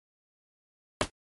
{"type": "noise with exponential decay", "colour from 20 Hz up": "pink", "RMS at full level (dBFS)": -20, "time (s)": [1.01, 1.1], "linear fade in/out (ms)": 1, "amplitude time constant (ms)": 19, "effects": ["MP3 48 kbps"]}